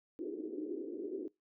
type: band-pass noise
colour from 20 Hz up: pink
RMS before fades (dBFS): -41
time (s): 0.19-1.28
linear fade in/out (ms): 0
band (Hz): 300 to 400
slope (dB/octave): 48
effects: noise-tail reverb RT60 0.2 s tail -23 dB re dry